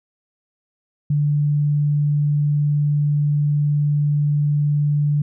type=tone; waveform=sine; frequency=146.83 Hz; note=D3; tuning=in tune; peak=-15 dBFS; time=1.1-5.22 s; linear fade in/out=5 ms; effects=none